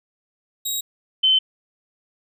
15% pulse / sine tone pair in turn, 3811 / 3068 Hz, A#7 / G7, +38 / -38 cents, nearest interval major third, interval 376 cents, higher first, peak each -16 / -13 dBFS, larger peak second, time 0.65-0.81 / 1.23-1.39 s, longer neither, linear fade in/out 10 ms, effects none

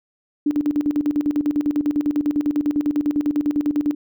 sine tone with tremolo, 293.7 Hz, D4, in tune, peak -15 dBFS, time 0.46-3.95 s, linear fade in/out 5 ms, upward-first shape square, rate 10 Hz, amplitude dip 75%, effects none

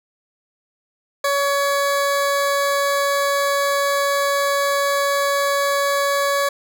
20% pulse tone, 563 Hz, C#5, 27 cents sharp, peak -12 dBFS, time 1.24-6.49 s, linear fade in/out 5 ms, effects none

